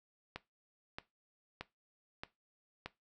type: click train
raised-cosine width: 0.3 ms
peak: -25 dBFS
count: 5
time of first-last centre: 0.36-2.86 s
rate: 1.6 Hz
effects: noise-tail reverb RT60 0.2 s tail -17 dB re dry